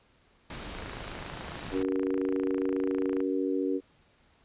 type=noise; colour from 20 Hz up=pink; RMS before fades=-40 dBFS; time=0.5-1.83 s; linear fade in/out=2 ms
type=click train; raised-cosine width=0.5 ms; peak=-25 dBFS; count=68; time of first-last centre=0.75-3.204 s; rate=27.3 Hz
type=harmonic tone; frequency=94.3 Hz; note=F#2; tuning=33 cents sharp; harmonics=3 / 4 / 5; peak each=-29 / -31 / -33 dBFS; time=1.71-3.81 s; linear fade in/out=50 ms
effects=pink hiss -64 dBFS RMS until 4.44 s + resampled to 8000 Hz